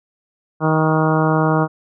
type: harmonic tone with a mistuned harmonic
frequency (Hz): 157.5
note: D#3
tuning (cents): +21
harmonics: 1 / 2 / 3 / 4 / 5 / 6 / 7 / 8 / 9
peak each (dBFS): -17 / -20 / -22 / -23 / -24 / -25 / -25 / -26 / -27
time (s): 0.6-1.68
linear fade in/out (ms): 50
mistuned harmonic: 8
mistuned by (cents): -20
effects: none